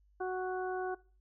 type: harmonic tone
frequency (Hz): 370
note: F#4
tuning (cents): 0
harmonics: 1 / 2 / 3 / 4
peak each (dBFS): -35 / -38 / -46 / -44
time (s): 0.2-0.95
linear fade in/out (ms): 10
effects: noise-tail reverb RT60 0.4 s tail -22 dB re dry + added 50 Hz sine -64 dBFS peak until 1.2 s